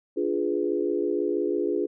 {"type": "chord", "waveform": "sine", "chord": "D diminished seventh", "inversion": "none", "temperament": "equal", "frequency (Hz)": [293.7, 349.2, 415.3, 493.9], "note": ["D4", "F4", "Ab4", "Cb5"], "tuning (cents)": [0, 0, 0, 0], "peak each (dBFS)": [-30, -27, -27, -33], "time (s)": [0.16, 1.87], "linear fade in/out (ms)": 20, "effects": []}